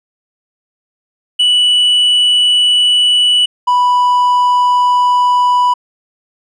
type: tone pair in turn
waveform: triangle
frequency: 2957 / 986.8 Hz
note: F#7 / B5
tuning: -2 / -2 cents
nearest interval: octave + perfect fifth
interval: 1900 cents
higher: first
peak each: -6 dBFS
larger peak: neither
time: 1.39-3.46 / 3.67-5.74 s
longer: neither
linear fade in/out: 10 ms
effects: resampled to 22050 Hz